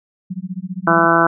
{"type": "tone with tremolo", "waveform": "sine", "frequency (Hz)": 184.7, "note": "F#3", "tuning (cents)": -3, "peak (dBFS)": -20, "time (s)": [0.3, 1.06], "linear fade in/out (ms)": 10, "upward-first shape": "sine", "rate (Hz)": 15, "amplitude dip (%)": 100}
{"type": "harmonic tone", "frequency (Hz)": 167.1, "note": "E3", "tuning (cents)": 24, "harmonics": [1, 2, 3, 4, 5, 6, 7, 8, 9], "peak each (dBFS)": [-23, -18, -25, -18, -22, -19, -20, -17, -18], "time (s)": [0.87, 1.27], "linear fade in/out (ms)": 5}
{"effects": []}